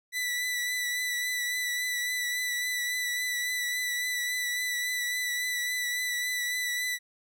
sawtooth tone with vibrato, 1975.5 Hz, B6, in tune, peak -25 dBFS, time 0.12-6.99 s, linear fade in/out 50 ms, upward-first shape triangle, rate 3.6 Hz, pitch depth 25 cents each way, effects none

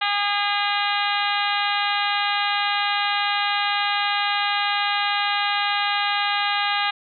harmonic tone with a mistuned harmonic, 407.9 Hz, G#4, 31 cents flat, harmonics 2 / 3 / 4 / 5 / 6 / 7 / 8 / 9 / 10, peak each -25 / -27 / -28 / -29 / -30 / -30 / -31 / -32 / -32 dBFS, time 0.01-6.91 s, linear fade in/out 10 ms, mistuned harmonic 10, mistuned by -39 cents, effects none

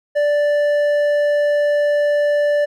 sine tone with hard clipping, 586 Hz, D5, 4 cents flat, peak -15 dBFS, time 0.15-2.66 s, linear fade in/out 20 ms, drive 6 dB, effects none

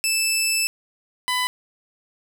15% pulse tone pair in turn, 2635 / 1000.2 Hz, E7 / B5, -1 / +22 cents, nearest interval octave + perfect fourth, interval 1677 cents, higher first, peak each -12 / -14 dBFS, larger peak first, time 0.04-0.67 / 1.28-1.47 s, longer first, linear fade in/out 0 ms, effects none

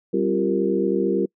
sine tone cluster, 195 / 267.1 / 343 / 392.1 / 465.6 Hz, G3 / C4 / F4 / G4 / A#4, -9 / +36 / -31 / 0 / -2 cents, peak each -25 / -28 / -23 / -24 / -25 dBFS, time 0.13-1.26 s, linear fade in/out 10 ms, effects noise-tail reverb RT60 0.1 s tail -26 dB re dry

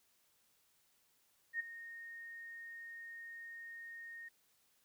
sine tone with ADSR envelope, 1850 Hz, A#6, 14 cents flat, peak -33 dBFS, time 1.53-4.29 s, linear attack 67 ms, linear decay 14 ms, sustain -14 dB, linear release 12 ms, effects white hiss -74 dBFS RMS until 4.84 s

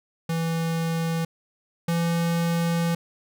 square tone pair in turn, 164.81 / 168.66 Hz, E3 / E3, 0 / +40 cents, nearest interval unison, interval 40 cents, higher second, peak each -24 / -22 dBFS, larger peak second, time 0.29-1.25 / 1.88-2.95 s, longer second, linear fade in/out 5 ms, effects none

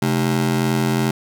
30% pulse ring-modulated tone, 173.8 Hz, F3, 8 cents flat, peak -11 dBFS, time 0.02-1.11 s, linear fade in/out 2 ms, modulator 41.3 Hz, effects none

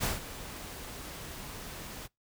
pink noise with ADSR envelope, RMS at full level -29 dBFS, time 0-2.08 s, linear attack 31 ms, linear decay 160 ms, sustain -14 dB, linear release 29 ms, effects noise-tail reverb RT60 0.2 s tail -26 dB re dry

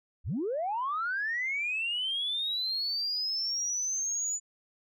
sine linear sweep, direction up, 40.94 to 7000 Hz, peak -28 dBFS, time 0.24-4.4 s, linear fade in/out 50 ms, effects tanh soft clip ceiling -24 dBFS

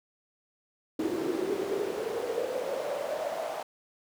brown noise with high-pass filter sweep, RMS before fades -32 dBFS, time 0.99-3.63 s, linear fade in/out 5 ms, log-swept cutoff 330 to 680 Hz, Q 7.9, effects none

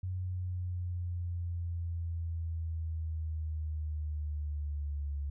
sine linear sweep, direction down, 92.2 to 70.9 Hz, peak -33 dBFS, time 0.03-5.3 s, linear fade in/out 5 ms, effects none

